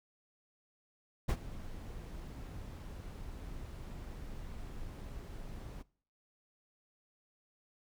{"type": "noise with ADSR envelope", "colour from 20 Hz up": "brown", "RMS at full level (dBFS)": -27, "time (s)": [1.28, 5.83], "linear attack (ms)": 18, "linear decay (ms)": 61, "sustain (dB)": -18, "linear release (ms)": 19, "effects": ["noise-tail reverb RT60 0.5 s tail -22 dB re dry"]}